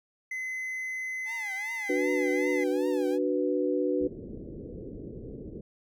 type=tone; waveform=triangle; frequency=2041 Hz; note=C7; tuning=44 cents flat; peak=-30 dBFS; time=0.31-2.64 s; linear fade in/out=5 ms
type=tone with vibrato; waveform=sawtooth; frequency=847 Hz; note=G#5; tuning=34 cents sharp; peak=-38 dBFS; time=1.25-3.19 s; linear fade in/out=50 ms; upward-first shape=triangle; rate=2.6 Hz; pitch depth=190 cents each way
type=chord; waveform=sine; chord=B minor; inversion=first; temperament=equal; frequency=293.7 / 370 / 493.9 Hz; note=D4 / F#4 / B4; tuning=0 / 0 / 0 cents; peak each=-29 dBFS; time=1.89-4.08 s; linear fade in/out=10 ms
type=low-pass noise; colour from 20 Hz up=white; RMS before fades=-41 dBFS; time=4-5.61 s; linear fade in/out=5 ms; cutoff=470 Hz; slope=48 dB/octave
effects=none